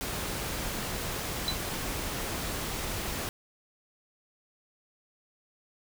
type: noise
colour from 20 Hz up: pink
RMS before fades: -34 dBFS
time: 0.01-3.29 s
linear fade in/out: 0 ms
type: tone with exponential decay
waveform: sine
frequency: 3992 Hz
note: B7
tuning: 18 cents sharp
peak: -23 dBFS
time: 1.48-1.59 s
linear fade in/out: 1 ms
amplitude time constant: 23 ms
effects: none